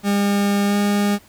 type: tone with pitch glide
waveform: 40% pulse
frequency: 201.8 to 203.9 Hz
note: G#3 to G#3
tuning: -49 to -32 cents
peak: -15 dBFS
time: 0.03-1.19 s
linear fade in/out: 50 ms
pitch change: +17 cents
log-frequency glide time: 0.66-0.76 s
effects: pink hiss -50 dBFS RMS until 1.28 s